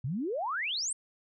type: exponential sweep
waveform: sine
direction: up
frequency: 116.54 to 8990 Hz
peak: -30 dBFS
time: 0.04-0.93 s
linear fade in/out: 5 ms
effects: none